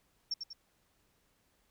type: tone with echo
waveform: sine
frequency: 5470 Hz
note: F8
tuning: 37 cents flat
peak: -31 dBFS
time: 0.31-0.34 s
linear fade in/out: 5 ms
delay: 96 ms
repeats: 2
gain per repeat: -6 dB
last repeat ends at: 0.532 s
effects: pink hiss -73 dBFS RMS until 1.7 s